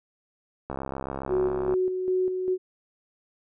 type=click train; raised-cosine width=1 ms; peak=-18 dBFS; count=71; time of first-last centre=0.7-1.739 s; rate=67.4 Hz
type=tone with tremolo; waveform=sine; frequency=370 Hz; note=F#4; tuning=in tune; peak=-21 dBFS; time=1.28-2.58 s; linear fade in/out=50 ms; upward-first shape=square; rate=2.5 Hz; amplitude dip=45%
effects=none